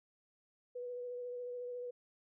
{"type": "tone with vibrato", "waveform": "sine", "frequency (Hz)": 491.1, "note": "B4", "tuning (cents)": -10, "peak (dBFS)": -40, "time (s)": [0.75, 1.91], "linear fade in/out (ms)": 10, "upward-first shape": "sine", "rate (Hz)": 14, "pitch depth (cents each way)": 17, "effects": []}